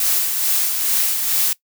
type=noise with tremolo; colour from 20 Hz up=blue; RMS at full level=-17 dBFS; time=0-1.53 s; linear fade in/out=2 ms; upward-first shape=sine; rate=2.3 Hz; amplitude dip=40%; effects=noise-tail reverb RT60 0.1 s tail -20 dB re dry